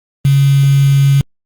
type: tone with quantisation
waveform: sine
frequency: 138.59 Hz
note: C#3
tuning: in tune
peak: -6 dBFS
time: 0.25-1.21 s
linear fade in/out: 0 ms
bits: 4
effects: Opus 32 kbps